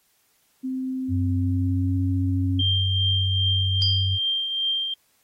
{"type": "tone with pitch glide", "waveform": "sine", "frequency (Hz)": [260, 270.7], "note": ["C4", "C#4"], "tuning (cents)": [-11, -41], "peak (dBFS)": -25, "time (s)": [0.63, 2.62], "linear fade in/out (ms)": 20, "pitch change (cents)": 70, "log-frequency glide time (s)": [1.32, 1.98]}
{"type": "tone", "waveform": "sine", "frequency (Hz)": 95, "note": "F#2", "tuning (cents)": 46, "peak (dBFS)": -21, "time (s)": [1.08, 4.19], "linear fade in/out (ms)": 50}
{"type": "tone with tremolo", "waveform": "sine", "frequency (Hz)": 3174, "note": "G7", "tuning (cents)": 21, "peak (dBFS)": -20, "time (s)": [2.59, 4.94], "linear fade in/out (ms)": 5, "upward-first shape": "triangle", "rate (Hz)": 2.5, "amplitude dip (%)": 50}
{"type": "tone with exponential decay", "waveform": "sine", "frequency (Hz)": 4862, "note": "D#8", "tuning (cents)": -41, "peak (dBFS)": -20, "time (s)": [3.82, 4.19], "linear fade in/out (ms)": 0, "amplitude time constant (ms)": 80}
{"effects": ["white hiss -65 dBFS RMS until 5.23 s", "AAC 48 kbps"]}